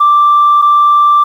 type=tone pair in turn; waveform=sine; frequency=1175 / 1175 Hz; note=D6 / D6; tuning=+1 / +1 cents; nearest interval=unison; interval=0 cents; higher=neither; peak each=-3 dBFS; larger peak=neither; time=0-0.62 / 0.62-1.24 s; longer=neither; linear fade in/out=10 ms; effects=tanh soft clip ceiling -1 dBFS + 7-bit